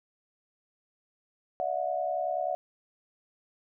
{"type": "tone cluster", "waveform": "sine", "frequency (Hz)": [586, 655, 725], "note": ["D5", "E5", "F#5"], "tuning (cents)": [-4, -11, -35], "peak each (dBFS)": [-34, -32, -31], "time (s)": [1.6, 2.55], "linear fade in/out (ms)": 0, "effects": []}